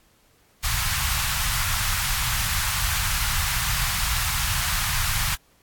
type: band-stop noise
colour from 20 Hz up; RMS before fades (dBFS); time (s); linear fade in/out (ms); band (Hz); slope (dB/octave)
pink; -24; 0.63-5.36; 20; 130 to 1000; 24
effects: pink hiss -60 dBFS RMS until 5.62 s + AAC 64 kbps